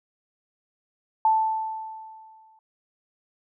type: tone with exponential decay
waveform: sine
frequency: 880 Hz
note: A5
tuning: in tune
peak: -15 dBFS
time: 1.25-2.59 s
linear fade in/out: 2 ms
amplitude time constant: 290 ms
effects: none